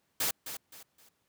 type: noise with echo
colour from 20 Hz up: white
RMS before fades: -30 dBFS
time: 0.2-0.31 s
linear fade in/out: 5 ms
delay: 260 ms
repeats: 3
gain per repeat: -10 dB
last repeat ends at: 1.09 s
effects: pink hiss -75 dBFS RMS until 1.28 s + high-pass 100 Hz 12 dB/octave